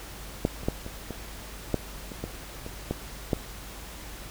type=clicks; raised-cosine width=2 ms; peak=-9 / -28 / -11 / -23 / -21 / -10 / -25 / -18 / -24 / -14 / -10 dBFS; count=11; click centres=0.451 / 0.633 / 0.685 / 0.864 / 1.107 / 1.743 / 2.118 / 2.24 / 2.664 / 2.91 / 3.332 s; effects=added 50 Hz sine -43 dBFS peak until 4.3 s + pink hiss -43 dBFS RMS until 4.3 s